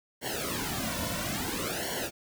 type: noise with flanger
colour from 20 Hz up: pink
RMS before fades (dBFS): -33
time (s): 0.21-2.11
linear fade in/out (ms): 50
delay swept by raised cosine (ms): 0.8 to 2.5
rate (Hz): 0.59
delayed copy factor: -0.95
effects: none